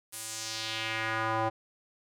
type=tone with band-pass filter sweep; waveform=square; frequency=111.4 Hz; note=A2; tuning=22 cents sharp; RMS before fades=-33 dBFS; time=0.12-1.5 s; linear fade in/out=20 ms; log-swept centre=11000 to 780 Hz; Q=1.8; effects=none